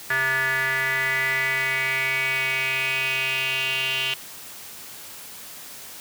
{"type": "tone with band-pass filter sweep", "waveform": "square", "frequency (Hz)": 132.3, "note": "C3", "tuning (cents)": 20, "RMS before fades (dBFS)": -24, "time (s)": [0.1, 4.14], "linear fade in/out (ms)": 2, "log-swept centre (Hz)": [1700, 2900], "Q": 7.1, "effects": ["white hiss -40 dBFS RMS until 6 s", "high-pass 60 Hz 12 dB/octave"]}